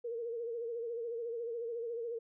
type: tone with vibrato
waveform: sine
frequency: 466.2 Hz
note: A#4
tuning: in tune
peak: -36 dBFS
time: 0.04-2.19 s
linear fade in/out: 10 ms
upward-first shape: sine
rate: 14 Hz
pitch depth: 59 cents each way
effects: none